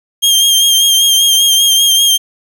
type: tone with vibrato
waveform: sawtooth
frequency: 3206 Hz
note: G7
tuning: 38 cents sharp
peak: -4 dBFS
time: 0.22-2.18 s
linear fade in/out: 20 ms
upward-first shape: sine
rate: 5.1 Hz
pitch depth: 30 cents each way
effects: 7-bit